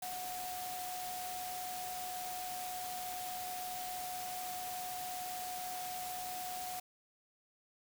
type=tone in noise; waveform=sine; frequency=731 Hz; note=F#5; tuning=21 cents flat; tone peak=-41 dBFS; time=0.02-6.8 s; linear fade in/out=5 ms; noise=white; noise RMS=-45 dBFS; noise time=0.02-6.8 s; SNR=+1 dB; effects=none